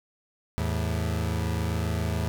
30% pulse tone pair together, 80.98 / 108.1 Hz, E2 / A2, -30 / -30 cents, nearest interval perfect fourth, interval 500 cents, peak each -25 / -27 dBFS, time 0.58-2.28 s, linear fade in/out 0 ms, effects none

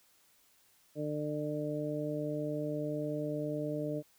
harmonic tone, 149.7 Hz, D3, 33 cents sharp, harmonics 1 / 2 / 3 / 4, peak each -39 / -37 / -40 / -38 dBFS, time 0.95-4.03 s, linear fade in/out 50 ms, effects white hiss -67 dBFS RMS until 4.18 s

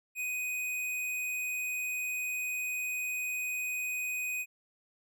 square tone, 2496 Hz, D#7, 5 cents sharp, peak -33 dBFS, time 0.15-4.46 s, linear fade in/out 50 ms, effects none

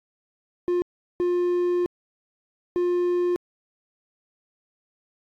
triangle tone bursts at uneven times, 353.9 Hz, F4, 23 cents sharp, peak -18 dBFS, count 3, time 0.68-0.82 / 1.2-1.86 / 2.76-3.36 s, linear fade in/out 0 ms, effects AAC 64 kbps

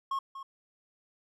triangle tone with echo, 1085 Hz, C#6, 37 cents flat, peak -27 dBFS, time 0.11-0.19 s, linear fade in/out 5 ms, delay 240 ms, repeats 1, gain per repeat -11 dB, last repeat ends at 0.43 s, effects none

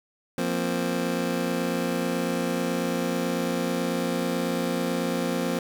25% pulse chord, F suspended fourth, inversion none, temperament just, 174.61 / 232.8 / 261.9 Hz, F3 / Bb3 / C4, 0 / -2 / +2 cents, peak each -26 dBFS, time 0.38-5.59 s, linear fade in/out 2 ms, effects 8-bit

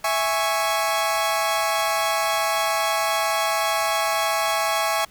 sawtooth chord, C# minor, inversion first, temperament equal, 659.3 / 830.6 / 1108.7 Hz, E5 / G#5 / C#6, 0 / 0 / 0 cents, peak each -21 dBFS, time 0.04-5.05 s, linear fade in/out 5 ms, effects pink hiss -52 dBFS RMS until 5.1 s

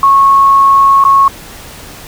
sine tone with dropouts, 1098 Hz, C#6, 17 cents flat, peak -3 dBFS, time 0.03-1.28 s, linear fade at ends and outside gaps 2 ms, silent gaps 1.04-1.05 s, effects pink hiss -31 dBFS RMS until 2.07 s

